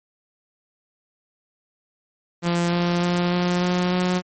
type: tone with pitch steps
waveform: sawtooth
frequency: 172.4 / 174.1 / 175.82 / 177.55 / 179.31 / 181.08 Hz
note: F3 / F3 / F3 / F3 / F3 / F#3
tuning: -22 / -5 / +12 / +29 / +46 / -37 cents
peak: -15 dBFS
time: 2.42-4.22 s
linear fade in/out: 50 ms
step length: 300 ms
effects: MP3 32 kbps